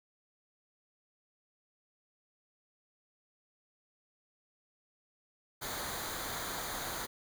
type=noise with comb filter; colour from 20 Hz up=pink; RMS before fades=-39 dBFS; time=5.61-7.07 s; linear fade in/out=20 ms; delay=0.37 ms; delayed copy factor=-0.65; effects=none